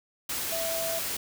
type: tone in noise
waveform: sine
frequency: 660 Hz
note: E5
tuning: 2 cents sharp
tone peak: -31 dBFS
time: 0.52-0.99 s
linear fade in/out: 5 ms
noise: white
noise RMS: -32 dBFS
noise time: 0.29-1.17 s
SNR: -2 dB
effects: none